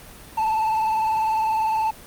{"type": "tone with vibrato", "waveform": "triangle", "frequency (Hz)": 880, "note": "A5", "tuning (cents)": 0, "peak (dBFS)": -17, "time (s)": [0.37, 1.91], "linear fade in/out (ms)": 10, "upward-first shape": "sine", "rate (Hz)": 20, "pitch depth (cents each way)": 44, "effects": ["pink hiss -43 dBFS RMS until 2.06 s", "Opus 32 kbps"]}